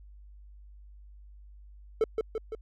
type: tone with echo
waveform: triangle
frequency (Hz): 440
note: A4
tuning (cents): 0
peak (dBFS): -19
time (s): 2.01-2.04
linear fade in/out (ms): 2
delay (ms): 170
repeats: 3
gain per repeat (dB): -4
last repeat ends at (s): 2.55
effects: added 50 Hz sine -48 dBFS peak until 2.61 s